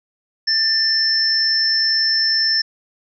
sine tone pair together, 1779 / 5331 Hz, A6 / E8, +19 / +19 cents, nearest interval octave + perfect fifth, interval 1900 cents, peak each -22 / -15 dBFS, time 0.47-2.62 s, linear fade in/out 10 ms, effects none

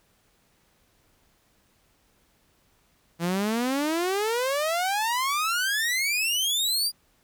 sawtooth exponential sweep, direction up, 164.81 to 4889 Hz, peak -20 dBFS, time 3.19-6.92 s, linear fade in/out 50 ms, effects pink hiss -65 dBFS RMS until 7.23 s

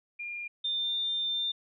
sine tone pair in turn, 2408 / 3599 Hz, D7 / A7, +43 / +38 cents, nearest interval perfect fifth, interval 695 cents, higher second, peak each -35 / -28 dBFS, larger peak second, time 0.19-0.48 / 0.64-1.52 s, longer second, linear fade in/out 10 ms, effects none

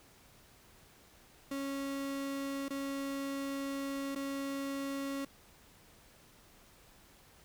35% pulse tone with dropouts, 275.7 Hz, C#4, 9 cents flat, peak -34 dBFS, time 1.51-5.25 s, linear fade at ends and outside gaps 5 ms, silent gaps 2.684-2.704 / 4.15-4.158 s, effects pink hiss -61 dBFS RMS until 7.44 s

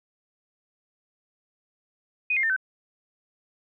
sine tone with pitch steps, 2489 / 2117 / 1801.1 / 1532.2 Hz, D#7 / C7 / A6 / G6, 0 / +20 / +40 / -40 cents, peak -21 dBFS, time 2.3-2.564 s, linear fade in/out 5 ms, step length 66 ms, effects none

